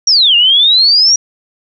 sine exponential two-way sweep, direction down then up, 5780 to 2776 to 5780 Hz, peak -5 dBFS, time 0.07-1.16 s, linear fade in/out 5 ms, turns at 0.36 s, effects none

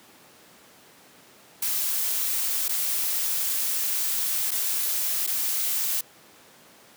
blue noise with dropouts, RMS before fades -26 dBFS, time 1.62-6.01 s, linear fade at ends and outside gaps 5 ms, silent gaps 2.683-2.691 / 4.509-4.515 / 5.266-5.273 s, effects pink hiss -52 dBFS RMS until 6.96 s + high-pass 200 Hz 12 dB/octave

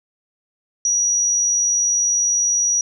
sine tone, 5800 Hz, F#8, 35 cents flat, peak -15 dBFS, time 0.85-2.81 s, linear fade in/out 2 ms, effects none

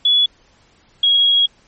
sine tone pair in turn, 3405 / 3306 Hz, G#7 / G#7, +42 / -9 cents, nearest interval minor second, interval 51 cents, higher first, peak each -10 / -10 dBFS, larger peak neither, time 0.05-0.26 / 1.03-1.46 s, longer second, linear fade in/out 5 ms, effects pink hiss -54 dBFS RMS until 1.67 s + MP3 32 kbps

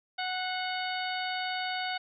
harmonic tone with a mistuned harmonic, 740 Hz, F#5, in tune, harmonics 1 / 2 / 3 / 4 / 5 / 6, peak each -34 / -37 / -39 / -40 / -41 / -42 dBFS, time 0.18-1.98 s, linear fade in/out 10 ms, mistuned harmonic 3, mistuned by -31 cents, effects none

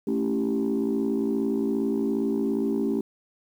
sine chord, A dominant seventh, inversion none, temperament equal, 220 / 277.2 / 329.6 / 392 Hz, A3 / C#4 / E4 / G4, 0 / 0 / 0 / 0 cents, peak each -26 / -26 / -31 / -27 dBFS, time 0.07-3.01 s, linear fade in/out 5 ms, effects tanh soft clip ceiling -17 dBFS + 9-bit

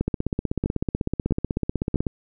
two click trains, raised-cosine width 3 ms, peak -9 / -10 dBFS, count 4 / 33, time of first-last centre 0.01-1.958 / 0.08-2.068 s, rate 1.54 / 16.1 Hz, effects none

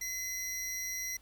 40% pulse tone pair together, 2035 / 5756 Hz, C7 / F#8, -49 / -49 cents, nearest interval octave + tritone, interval 1800 cents, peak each -39 / -36 dBFS, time 0.01-1.17 s, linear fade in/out 5 ms, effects added 50 Hz sine -59 dBFS peak until 1.21 s + pink hiss -64 dBFS RMS until 1.21 s

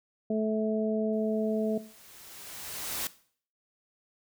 harmonic tone, 217.4 Hz, A3, 21 cents flat, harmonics 1 / 2 / 3, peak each -28 / -31 / -33 dBFS, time 0.3-1.78 s, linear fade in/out 5 ms
white noise with exponential growth, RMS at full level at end -32 dBFS, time 1.13-3.07 s, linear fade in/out 0 ms, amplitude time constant 420 ms
effects noise-tail reverb RT60 0.5 s tail -17 dB re dry

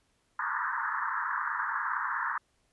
pink band-pass noise, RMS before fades -32 dBFS, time 0.39-2.38 s, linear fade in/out 5 ms, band 920 to 1800 Hz, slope 96 dB/octave, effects pink hiss -72 dBFS RMS until 2.72 s + resampled to 24000 Hz

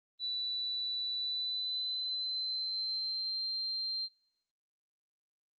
sine tone with pitch glide, 3963 to 4160 Hz, B7 to C8, +5 to -11 cents, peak -33 dBFS, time 0.19-4.09 s, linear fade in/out 50 ms, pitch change +84 cents, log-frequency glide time 1.16-3.43 s, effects noise-tail reverb RT60 0.8 s tail -25 dB re dry + Opus 32 kbps

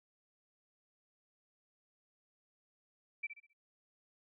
sine tone with echo, 2329 Hz, D7, 15 cents flat, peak -35 dBFS, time 3.23-3.27 s, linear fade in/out 10 ms, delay 66 ms, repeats 4, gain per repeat -9 dB, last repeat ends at 3.534 s, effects none

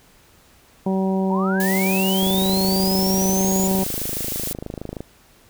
harmonic tone, 190.7 Hz, G3, 47 cents flat, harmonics 1 / 2 / 3 / 4 / 5, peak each -19 / -25 / -29 / -31 / -33 dBFS, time 0.86-3.84 s, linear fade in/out 5 ms
sine linear sweep, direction up, 863 to 7040 Hz, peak -25 dBFS, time 1.3-3.68 s, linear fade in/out 10 ms
blue noise, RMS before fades -27 dBFS, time 1.6-4.53 s, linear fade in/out 2 ms
click train, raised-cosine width 2 ms, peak -16 dBFS, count 74, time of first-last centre 2.23-5.006 s, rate 26.3 Hz
effects pink hiss -53 dBFS RMS until 5.49 s

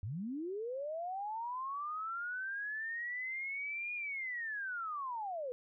sine linear two-way sweep, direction up then down, 87.31 to 2452 to 477.2 Hz, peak -37 dBFS, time 0.03-5.52 s, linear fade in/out 0 ms, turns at 3.94 s, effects none

